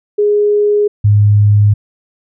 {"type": "tone pair in turn", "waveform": "sine", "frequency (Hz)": [414.7, 103.67], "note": ["G#4", "G#2"], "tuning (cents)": [-3, -3], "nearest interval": "2 octaves", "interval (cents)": 2400, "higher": "first", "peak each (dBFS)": [-8, -5], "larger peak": "second", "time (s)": [[0.18, 0.88], [1.04, 1.74]], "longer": "neither", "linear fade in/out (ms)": 10, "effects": []}